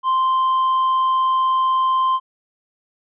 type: tone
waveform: triangle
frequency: 1044 Hz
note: C6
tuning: 4 cents flat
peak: -13 dBFS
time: 0.03-2.2 s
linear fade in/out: 50 ms
effects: resampled to 8000 Hz